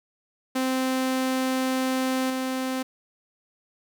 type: tone with level steps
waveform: sawtooth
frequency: 260 Hz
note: C4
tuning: 11 cents flat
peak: -19 / -22 dBFS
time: 0.55-2.83 s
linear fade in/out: 10 ms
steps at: 2.3 s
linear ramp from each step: 2 ms
effects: none